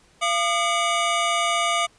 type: tone cluster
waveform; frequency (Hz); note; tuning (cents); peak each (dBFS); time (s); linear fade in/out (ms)
square; 685 / 1214 / 2258 / 2928; F5 / D#6 / C#7 / F#7; -34 / -43 / +31 / -19; -26 / -24 / -28 / -29; 0.21-1.87; 20
effects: pink hiss -57 dBFS RMS until 1.98 s + resampled to 22050 Hz